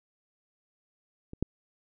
clicks, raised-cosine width 3 ms, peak -28 / -14 dBFS, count 2, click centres 1.334 / 1.426 s, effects none

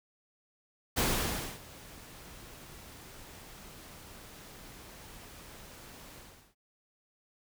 pink noise with ADSR envelope, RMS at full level -28 dBFS, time 0.96-6.55 s, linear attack 21 ms, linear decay 600 ms, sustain -22 dB, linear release 390 ms, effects none

